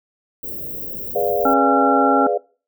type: band-stop noise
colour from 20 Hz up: white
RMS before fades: -29 dBFS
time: 0.43-1.54 s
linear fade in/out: 5 ms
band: 570 to 16000 Hz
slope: 48 dB/octave
type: chord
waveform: sine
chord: G# diminished seventh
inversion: none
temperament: equal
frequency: 415.3 / 493.9 / 587.3 / 698.5 Hz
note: G#4 / B4 / D5 / F5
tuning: 0 / 0 / 0 / 0 cents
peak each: -22 dBFS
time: 1.15-2.38 s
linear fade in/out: 10 ms
type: harmonic tone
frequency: 272.5 Hz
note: C#4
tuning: 29 cents flat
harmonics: 1 / 3 / 5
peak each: -18 / -18 / -18 dBFS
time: 1.45-2.27 s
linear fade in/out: 5 ms
effects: noise-tail reverb RT60 0.4 s tail -24 dB re dry